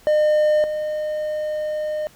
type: tone pair in turn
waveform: triangle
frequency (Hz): 607 / 610.4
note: D#5 / D#5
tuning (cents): -43 / -33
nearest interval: unison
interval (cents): 10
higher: second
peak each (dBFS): -12 / -20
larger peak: first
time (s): 0.07-0.64 / 0.64-2.07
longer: second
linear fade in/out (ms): 0
effects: pink hiss -51 dBFS RMS until 2.15 s